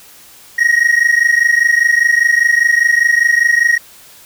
triangle tone pair together, 1873 / 1898 Hz, A#6 / A#6, +8 / +31 cents, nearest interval unison, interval 23 cents, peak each -10 dBFS, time 0.58-3.78 s, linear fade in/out 10 ms, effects white hiss -41 dBFS RMS until 4.25 s

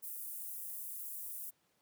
pink high-pass noise, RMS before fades -44 dBFS, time 0.02-1.51 s, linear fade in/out 20 ms, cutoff 11000 Hz, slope 24 dB/octave, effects pink hiss -75 dBFS RMS until 1.81 s + high-pass 150 Hz 12 dB/octave

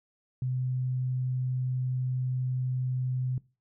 sine tone, 127.7 Hz, C3, 42 cents flat, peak -27 dBFS, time 0.42-3.38 s, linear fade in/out 2 ms, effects noise-tail reverb RT60 0.3 s tail -21 dB re dry

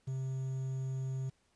triangle tone with quantisation, 132 Hz, C3, 16 cents sharp, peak -32 dBFS, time 0.07-1.3 s, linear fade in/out 10 ms, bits 10, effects pink hiss -73 dBFS RMS until 1.55 s + resampled to 22050 Hz

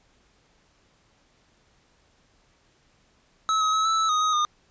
square tone with pitch steps, 1295 / 1273 / 1289 / 1316 / 1309 / 1247 / 1260 / 1219 Hz, E6 / D#6 / E6 / E6 / E6 / D#6 / D#6 / D#6, -31 / +39 / -39 / -3 / -13 / +3 / +21 / -36 cents, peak -21 dBFS, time 3.49-4.45 s, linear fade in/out 0 ms, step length 120 ms, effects pink hiss -63 dBFS RMS until 4.7 s + resampled to 16000 Hz

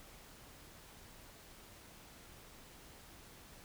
silence, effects pink hiss -57 dBFS RMS until 3.64 s

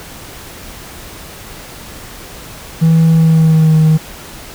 triangle tone with pitch glide, 162.7 to 157.16 Hz, E3 to D#3, -22 to +18 cents, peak -3 dBFS, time 2.81-3.98 s, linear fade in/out 20 ms, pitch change -60 cents, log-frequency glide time 3.13-3.76 s, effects tanh soft clip ceiling 0 dBFS + pink hiss -32 dBFS RMS until 4.54 s

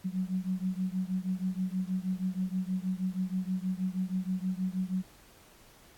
sine beating tone pair, 183.3 / 189.6 Hz, F#3 / F#3, -16 / +43 cents, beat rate 6.3 Hz, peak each -32 / -33 dBFS, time 0.04-5.03 s, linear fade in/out 20 ms, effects pink hiss -58 dBFS RMS until 5.97 s + AAC 64 kbps

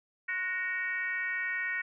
sine tone with frequency modulation, 1864.7 Hz, A#6, in tune, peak -30 dBFS, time 0.28-1.82 s, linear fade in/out 10 ms, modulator 393 Hz, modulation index 0.99, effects none

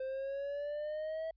triangle exponential sweep, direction up, 521 to 651 Hz, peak -34 dBFS, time 0-1.31 s, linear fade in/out 5 ms, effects added 50 Hz sine -67 dBFS peak until 1.36 s + resampled to 11025 Hz

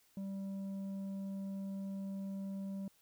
sine tone with tanh clipping, 195 Hz, G3, 9 cents flat, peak -40 dBFS, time 0.17-2.88 s, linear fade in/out 2 ms, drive 6 dB, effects white hiss -70 dBFS RMS until 3.01 s

